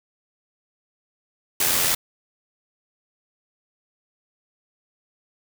white noise with amplitude modulation, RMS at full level -19 dBFS, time 1.6-1.95 s, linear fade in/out 5 ms, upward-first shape sine, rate 86 Hz, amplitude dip 40%, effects none

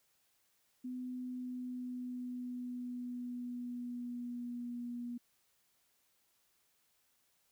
sine tone with pitch glide, 251.7 to 240.9 Hz, B3 to B3, +33 to -43 cents, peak -39 dBFS, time 0.84-5.18 s, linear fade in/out 10 ms, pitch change -76 cents, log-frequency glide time 1.15-4.81 s, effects white hiss -75 dBFS RMS until 7.51 s

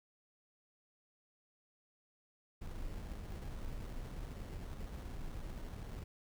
brown noise with sample-and-hold, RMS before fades -44 dBFS, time 2.61-6.04 s, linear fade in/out 10 ms, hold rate 2450 Hz, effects none

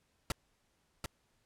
pink noise with echo, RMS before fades -33 dBFS, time 0.3-0.32 s, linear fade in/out 2 ms, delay 740 ms, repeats 1, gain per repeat -5 dB, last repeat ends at 1.06 s, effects pink hiss -75 dBFS RMS until 1.45 s + low-pass 11000 Hz 12 dB/octave

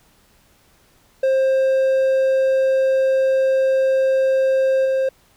triangle tone with level steps, 530 Hz, C5, 22 cents sharp, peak -12 / -14 dBFS, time 1.23-5.09 s, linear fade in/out 5 ms, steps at 4.85 s, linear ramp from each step 5 ms, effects pink hiss -56 dBFS RMS until 5.36 s

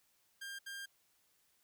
sawtooth tone bursts at uneven times, 1600 Hz, G6, 35 cents sharp, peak -40 dBFS, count 2, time 0.41-0.59 / 0.66-0.86 s, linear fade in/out 10 ms, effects white hiss -74 dBFS RMS until 1.63 s

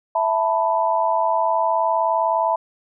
sine chord, E suspended fourth, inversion none, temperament equal with one note detuned, 659.3 / 888.2 / 987.8 Hz, E5 / A5 / B5, 0 / +16 / 0 cents, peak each -21 dBFS, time 0.15-2.56 s, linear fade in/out 5 ms, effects none

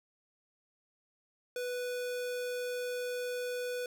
square tone, 493.9 Hz, B4, in tune, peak -35 dBFS, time 1.56-3.86 s, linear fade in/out 2 ms, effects none

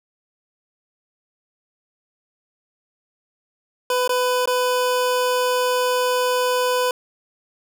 25% pulse tone with dropouts, 500 Hz, B4, 21 cents sharp, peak -14 dBFS, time 3.9-6.91 s, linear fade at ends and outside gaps 2 ms, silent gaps 4.077-4.093 / 4.457-4.474 s, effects none

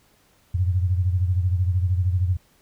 sine beating tone pair, 89.3 / 102.3 Hz, F2 / G#2, +39 / -26 cents, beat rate 13 Hz, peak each -19 / -26 dBFS, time 0.54-2.37 s, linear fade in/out 10 ms, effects pink hiss -60 dBFS RMS until 2.61 s

